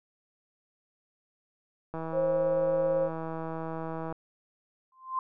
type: click train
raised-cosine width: 1 ms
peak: -23 dBFS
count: 355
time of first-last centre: 1.94-4.125 s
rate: 162 Hz
type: tone with tremolo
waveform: sine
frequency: 534 Hz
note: C5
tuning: 35 cents sharp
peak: -23 dBFS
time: 2.12-3.1 s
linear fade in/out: 50 ms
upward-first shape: triangle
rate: 18 Hz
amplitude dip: 25%
type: tone with exponential growth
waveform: sine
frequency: 1043 Hz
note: C6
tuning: 6 cents flat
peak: -24 dBFS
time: 4.92-5.19 s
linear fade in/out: 2 ms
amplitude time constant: 57 ms
effects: none